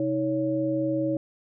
sine tone cluster, 131.4 / 317.6 / 558 Hz, C3 / D#4 / C#5, +8 / +36 / +11 cents, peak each -33 / -25 / -28 dBFS, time 0-1.17 s, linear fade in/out 2 ms, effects none

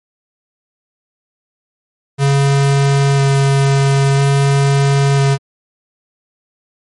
square tone with vibrato, 138.59 Hz, C#3, in tune, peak -10 dBFS, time 2.18-5.38 s, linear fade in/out 50 ms, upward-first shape square, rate 0.5 Hz, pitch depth 8 cents each way, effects MP3 48 kbps

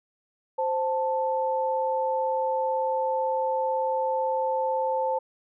sine tone pair together, 523 / 881 Hz, C5 / A5, -1 / +2 cents, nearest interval major sixth, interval 903 cents, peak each -26 dBFS, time 0.58-5.19 s, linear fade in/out 10 ms, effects none

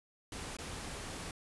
pink noise with dropouts, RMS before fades -43 dBFS, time 0.32-1.31 s, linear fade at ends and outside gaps 2 ms, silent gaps 0.568-0.586 s, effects resampled to 24000 Hz

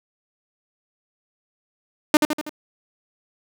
sawtooth tone with echo, 302.3 Hz, D#4, 50 cents flat, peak -6 dBFS, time 2.14-2.17 s, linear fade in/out 2 ms, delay 81 ms, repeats 4, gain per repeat -5 dB, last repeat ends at 2.494 s, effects none

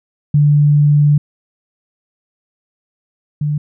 sine tone pair in turn, 146.83 / 148.45 Hz, D3 / D3, 0 / +19 cents, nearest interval unison, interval 19 cents, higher second, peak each -7 / -14 dBFS, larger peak first, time 0.34-1.18 / 3.41-3.58 s, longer first, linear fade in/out 5 ms, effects none

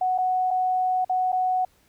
sine tone with dropouts, 740 Hz, F#5, in tune, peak -20 dBFS, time 0.01-1.65 s, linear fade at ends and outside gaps 5 ms, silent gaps 0.179-0.184 / 0.507-0.51 / 1.047-1.095 / 1.32-1.327 s, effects pink hiss -62 dBFS RMS until 1.88 s

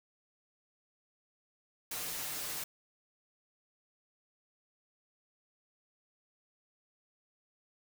white noise with comb filter, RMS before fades -39 dBFS, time 1.91-2.64 s, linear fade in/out 5 ms, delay 6.6 ms, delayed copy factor +0.65, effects none

